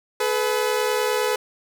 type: tone pair together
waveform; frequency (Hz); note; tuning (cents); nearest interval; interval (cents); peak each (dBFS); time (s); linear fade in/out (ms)
sawtooth; 427.9 / 497.7; A4 / B4; -48 / +13; minor third; 261; -19; 0.2-1.36; 5
effects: none